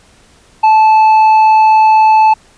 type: tone with tanh clipping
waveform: sine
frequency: 872 Hz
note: A5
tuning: 16 cents flat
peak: -5 dBFS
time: 0.63-2.34 s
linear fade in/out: 10 ms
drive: 5 dB
effects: pink hiss -46 dBFS RMS until 2.57 s + resampled to 22050 Hz